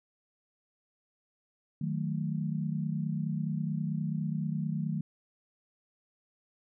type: chord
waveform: sine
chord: D# diminished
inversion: none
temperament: equal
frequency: 155.56 / 185 / 220 Hz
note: D#3 / F#3 / A3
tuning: 0 / 0 / 0 cents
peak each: -32 / -35 / -36 dBFS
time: 1.81-5.01 s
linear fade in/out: 5 ms
effects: none